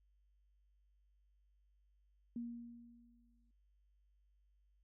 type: tone with exponential decay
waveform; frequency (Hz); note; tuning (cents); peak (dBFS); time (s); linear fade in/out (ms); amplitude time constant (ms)
sine; 236.3; A#3; +24; -39; 2.36-3.51; 2; 250
effects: added 50 Hz sine -70 dBFS peak until 4.83 s